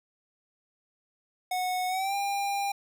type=tone with pitch glide; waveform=square; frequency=734 to 800.4 Hz; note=F#5 to G5; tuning=-14 to +36 cents; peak=-28 dBFS; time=1.51-2.72 s; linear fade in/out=5 ms; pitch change=+150 cents; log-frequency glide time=1.88-2.15 s; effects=none